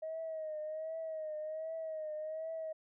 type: tone with vibrato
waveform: sine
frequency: 630 Hz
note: D#5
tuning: 21 cents sharp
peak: -37 dBFS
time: 0.02-2.73 s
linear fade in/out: 10 ms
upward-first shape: triangle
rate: 1.3 Hz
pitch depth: 61 cents each way
effects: tanh soft clip ceiling -33 dBFS